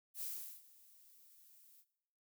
violet noise with ADSR envelope, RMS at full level -42 dBFS, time 0.14-1.85 s, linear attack 80 ms, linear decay 390 ms, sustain -22 dB, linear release 55 ms, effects noise-tail reverb RT60 0.8 s tail -17 dB re dry

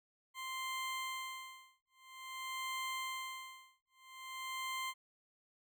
20% pulse tone with tremolo, 1046.5 Hz, C6, in tune, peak -33 dBFS, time 0.34-4.94 s, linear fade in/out 50 ms, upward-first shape sine, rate 0.5 Hz, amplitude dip 100%, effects none

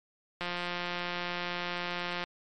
click train, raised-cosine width 0.3 ms, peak -18 dBFS, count 323, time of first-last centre 0.41-2.24 s, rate 176 Hz, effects MP3 48 kbps

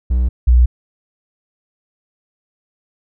triangle / sine tone pair in turn, 61.74 / 60.93 Hz, B1 / B1, 0 / -23 cents, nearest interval unison, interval 23 cents, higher first, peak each -10 / -6 dBFS, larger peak second, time 0.1-0.29 / 0.47-0.66 s, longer neither, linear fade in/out 10 ms, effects none

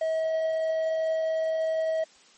triangle tone with quantisation, 641 Hz, E5, 49 cents flat, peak -22 dBFS, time 0.01-2.04 s, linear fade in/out 5 ms, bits 8, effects white hiss -56 dBFS RMS until 2.37 s + MP3 32 kbps

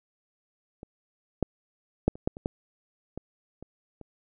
clicks, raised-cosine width 2 ms, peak -28 / -10 / -7 / -29 / -11 / -27 / -14 / -22 / -29 / -30 dBFS, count 10, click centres 0.831 / 1.427 / 2.08 / 2.155 / 2.275 / 2.369 / 2.459 / 3.176 / 3.626 / 4.013 s, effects none

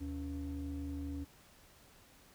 triangle ring-modulated tone, 102.5 Hz, G#2, 22 cents flat, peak -33 dBFS, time 0-1.25 s, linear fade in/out 20 ms, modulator 179 Hz, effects pink hiss -62 dBFS RMS until 2.34 s

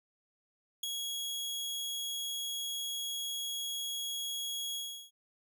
sawtooth tone with ADSR envelope, 3322 Hz, G#7, in tune, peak -27 dBFS, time 0.83-5.11 s, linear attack 6 ms, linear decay 7 ms, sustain -5 dB, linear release 360 ms, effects none

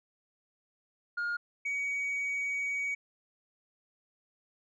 sine tone pair in turn, 1421 / 2256 Hz, F6 / C#7, +30 / +30 cents, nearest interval minor sixth, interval 800 cents, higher second, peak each -28 dBFS, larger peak neither, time 1.17-1.37 / 1.65-2.95 s, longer second, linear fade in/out 10 ms, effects tanh soft clip ceiling -29 dBFS

